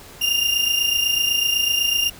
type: tone pair together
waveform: 35% pulse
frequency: 2794 / 2822 Hz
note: F7 / F7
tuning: 0 / +17 cents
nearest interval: unison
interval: 17 cents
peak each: -19 dBFS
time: 0.21-2.1 s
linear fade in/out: 10 ms
effects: pink hiss -42 dBFS RMS until 2.19 s